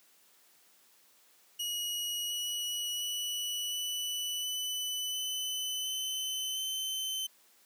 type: tone with pitch steps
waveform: sawtooth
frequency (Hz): 2902 / 2926 / 2949 / 2973 / 2997 / 3022 / 3046 / 3071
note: F#7 / F#7 / F#7 / F#7 / F#7 / F#7 / F#7 / G7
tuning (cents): -34 / -20 / -6 / +8 / +22 / +36 / +50 / -36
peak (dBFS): -30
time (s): 1.59-7.27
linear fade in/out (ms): 10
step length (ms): 710
effects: white hiss -64 dBFS RMS until 7.65 s + high-pass 200 Hz 12 dB/octave